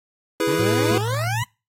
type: chord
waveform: square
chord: E major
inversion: none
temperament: equal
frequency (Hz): 329.6 / 415.3 / 493.9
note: E4 / G#4 / B4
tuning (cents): 0 / 0 / 0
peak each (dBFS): -24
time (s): 0.4-0.98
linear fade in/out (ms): 2
type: exponential sweep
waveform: 20% pulse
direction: up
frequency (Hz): 132.8 to 1020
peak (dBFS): -20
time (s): 0.47-1.44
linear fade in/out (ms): 5
type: tone with pitch glide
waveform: sine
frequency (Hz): 110.5 to 114.46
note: A2 to A#2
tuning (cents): +8 to -31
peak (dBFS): -23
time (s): 0.59-1.43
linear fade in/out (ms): 5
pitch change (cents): +61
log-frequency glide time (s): 0.91-1.12
type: tone with exponential decay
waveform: sine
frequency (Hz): 220.7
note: A3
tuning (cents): +5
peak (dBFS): -20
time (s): 0.91-1.09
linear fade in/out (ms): 0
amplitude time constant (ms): 39
effects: noise-tail reverb RT60 0.3 s tail -26 dB re dry + AAC 48 kbps